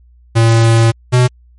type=tone pair in turn; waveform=square; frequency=114.4 / 124.88 Hz; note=A#2 / B2; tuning=-32 / +20 cents; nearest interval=major second; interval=152 cents; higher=second; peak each=-7 dBFS; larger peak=neither; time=0.35-0.92 / 1.12-1.28 s; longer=first; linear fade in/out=20 ms; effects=added 60 Hz sine -42 dBFS peak until 1.58 s + MP3 48 kbps

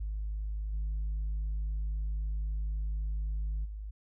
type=tone with level steps; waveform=sine; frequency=51.91 Hz; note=G#1; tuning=in tune; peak=-31 / -28 / -37 dBFS; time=0-3.91 s; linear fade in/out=10 ms; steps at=0.72 / 3.64 s; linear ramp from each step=20 ms; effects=tanh soft clip ceiling -29 dBFS

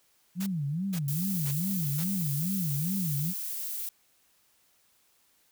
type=tone with vibrato; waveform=sine; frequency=166.3 Hz; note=E3; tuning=16 cents sharp; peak=-28 dBFS; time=0.35-3.34 s; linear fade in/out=50 ms; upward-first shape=sine; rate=2.4 Hz; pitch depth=300 cents each way
type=noise bursts; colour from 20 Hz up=white; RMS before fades=-39 dBFS; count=4; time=0.4-2.044 s; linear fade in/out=10 ms; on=66 ms; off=460 ms
type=noise; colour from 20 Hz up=violet; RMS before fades=-35 dBFS; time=1.08-3.89 s; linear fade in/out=2 ms
effects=white hiss -67 dBFS RMS until 5.51 s

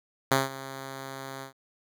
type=tone with ADSR envelope; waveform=5% pulse; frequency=134.8 Hz; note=C#3; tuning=48 cents flat; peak=-8 dBFS; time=0.31-1.53 s; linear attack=7 ms; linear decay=170 ms; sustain=-18 dB; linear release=110 ms; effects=none

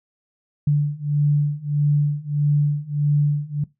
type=beating tone pair; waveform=sine; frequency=145.6 / 147.2 Hz; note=D3 / D3; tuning=-15 / +4 cents; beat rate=1.6 Hz; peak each=-20 / -19 dBFS; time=0.67-3.64 s; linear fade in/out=5 ms; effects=noise-tail reverb RT60 0.2 s tail -20 dB re dry

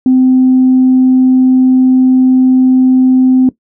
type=tone; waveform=sine; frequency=257.6 Hz; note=C4; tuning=27 cents flat; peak=-3 dBFS; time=0.06-3.49 s; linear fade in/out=2 ms; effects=noise-tail reverb RT60 0.1 s tail -17 dB re dry + tanh soft clip ceiling 0 dBFS

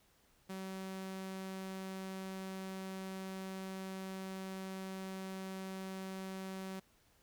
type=tone; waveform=sawtooth; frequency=190.2 Hz; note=F#3; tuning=48 cents sharp; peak=-38 dBFS; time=0.49-6.8 s; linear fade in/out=10 ms; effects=pink hiss -70 dBFS RMS until 7.22 s

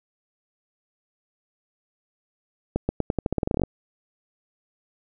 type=accelerating click train; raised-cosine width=2 ms; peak=-9 dBFS; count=16; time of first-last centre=2.76-3.636 s; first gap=130 ms; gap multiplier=0.87; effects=none

